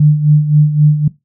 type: tone with tremolo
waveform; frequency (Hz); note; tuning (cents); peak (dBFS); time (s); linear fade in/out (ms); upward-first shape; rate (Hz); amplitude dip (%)
sine; 150; D3; +37; -3; 0-1.08; 5; sine; 3.8; 70
effects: noise-tail reverb RT60 0.2 s tail -19 dB re dry